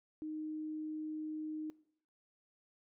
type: tone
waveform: sine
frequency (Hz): 309.6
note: D#4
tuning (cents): -9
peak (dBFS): -39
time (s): 0.22-1.7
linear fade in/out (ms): 0
effects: noise-tail reverb RT60 0.7 s tail -21 dB re dry